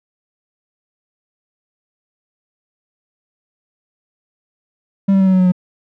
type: tone with pitch steps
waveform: triangle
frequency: 196 / 193.41 / 190.86 / 188.34 / 185.86 / 183.4 / 180.98 Hz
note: G3 / G3 / G3 / F#3 / F#3 / F#3 / F#3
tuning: 0 / -23 / -46 / +31 / +8 / -15 / -38 cents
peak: -7 dBFS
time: 5.08-5.521 s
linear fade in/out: 10 ms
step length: 63 ms
effects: none